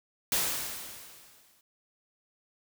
white noise with exponential decay, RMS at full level -26 dBFS, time 0.32-1.61 s, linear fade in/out 2 ms, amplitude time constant 280 ms, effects none

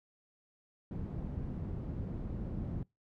white low-pass noise, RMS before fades -39 dBFS, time 0.91-2.83 s, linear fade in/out 2 ms, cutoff 170 Hz, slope 12 dB/octave, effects noise-tail reverb RT60 0.2 s tail -24 dB re dry

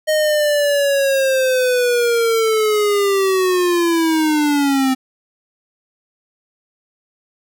square linear sweep, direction down, 622.3 to 258.9 Hz, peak -14 dBFS, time 0.07-4.95 s, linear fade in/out 20 ms, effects none

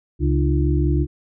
harmonic tone with a mistuned harmonic, 69.1 Hz, C#2, 5 cents flat, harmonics 1 / 2 / 4 / 5, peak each -18 / -21 / -24 / -25 dBFS, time 0.19-1.07 s, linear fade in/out 50 ms, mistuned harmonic 4, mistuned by +140 cents, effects none

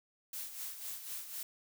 blue noise with tremolo, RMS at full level -41 dBFS, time 0.33-1.43 s, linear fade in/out 2 ms, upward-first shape sine, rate 4 Hz, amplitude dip 60%, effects none

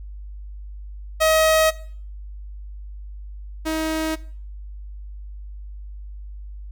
sawtooth tone pair in turn, 634 / 317 Hz, D#5 / D#4, +32 / +32 cents, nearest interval octave, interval 1200 cents, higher first, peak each -11 / -18 dBFS, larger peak first, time 1.2-1.71 / 3.65-4.16 s, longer neither, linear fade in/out 20 ms, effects noise-tail reverb RT60 0.5 s tail -18 dB re dry + added 50 Hz sine -33 dBFS peak until 6.71 s

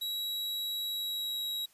45% pulse tone with pitch glide, 3877 to 3852 Hz, B7 to B7, -33 to -44 cents, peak -32 dBFS, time 0.01-1.66 s, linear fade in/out 10 ms, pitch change -11 cents, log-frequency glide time 0.88-1.45 s, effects white hiss -64 dBFS RMS until 1.73 s + resampled to 32000 Hz

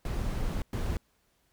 brown noise bursts at uneven times, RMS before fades -31 dBFS, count 2, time 0.05-0.62 / 0.73-0.97 s, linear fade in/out 2 ms, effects pink hiss -71 dBFS RMS until 1.52 s

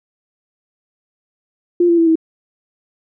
sine tone with pitch steps, 349.2 / 340.2 / 331.5 / 323 Hz, F4 / F4 / E4 / E4, 0 / -45 / +10 / -35 cents, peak -9 dBFS, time 1.8-2.156 s, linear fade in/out 5 ms, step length 89 ms, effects none

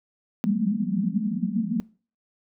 white band-pass noise, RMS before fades -25 dBFS, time 0.44-1.8 s, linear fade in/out 0 ms, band 180 to 230 Hz, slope 96 dB/octave, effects noise-tail reverb RT60 0.4 s tail -23 dB re dry

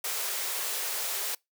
white high-pass noise, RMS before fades -32 dBFS, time 0.04-1.35 s, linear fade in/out 5 ms, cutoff 360 Hz, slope 96 dB/octave, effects noise-tail reverb RT60 0.2 s tail -26 dB re dry

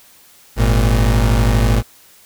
35% pulse tone pair together, 51.7 / 116.2 Hz, G#1 / A#2, -7 / -5 cents, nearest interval octave + major second, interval 1402 cents, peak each -11 / -14 dBFS, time 0.56-1.83 s, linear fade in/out 50 ms, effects white hiss -47 dBFS RMS until 2.25 s

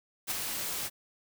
white noise with ADSR envelope, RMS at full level -30 dBFS, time 0.27-0.9 s, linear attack 37 ms, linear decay 17 ms, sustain -5 dB, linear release 39 ms, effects none

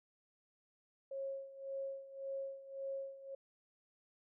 sine tone with tremolo, 544 Hz, C#5, 33 cents flat, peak -38 dBFS, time 1.11-3.35 s, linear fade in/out 5 ms, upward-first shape sine, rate 1.8 Hz, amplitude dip 80%, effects none

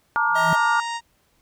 sine chord, Bb major seventh, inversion third, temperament equal with one note detuned, 880 / 932.3 / 1174.7 / 1423.8 Hz, A5 / Bb5 / D6 / F6, 0 / 0 / 0 / +33 cents, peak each -26 / -23 / -25 / -21 dBFS, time 0.16-0.8 s, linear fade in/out 0 ms
sine tone with exponential growth, 164.81 Hz, E3, in tune, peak -19 dBFS, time 0.27-0.53 s, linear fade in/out 0 ms, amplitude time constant 56 ms
harmonic tone, 932.3 Hz, A#5, in tune, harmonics 1 / 2 / 3 / 4 / 5 / 6 / 7 / 8 / 9, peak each -27 / -33 / -37 / -39 / -41 / -43 / -44 / -45 / -46 dBFS, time 0.34-1.01 s, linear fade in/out 50 ms
square tone, 640 Hz, D#5, 49 cents sharp, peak -27 dBFS, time 0.35-0.56 s, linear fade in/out 10 ms
effects pink hiss -64 dBFS RMS until 1.41 s

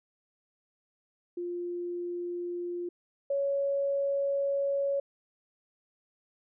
sine tone pair in turn, 350.5 / 557.8 Hz, F4 / C#5, +6 / +11 cents, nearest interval minor sixth, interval 805 cents, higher second, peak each -32 / -26 dBFS, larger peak second, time 1.37-2.89 / 3.3-5 s, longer second, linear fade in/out 5 ms, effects none

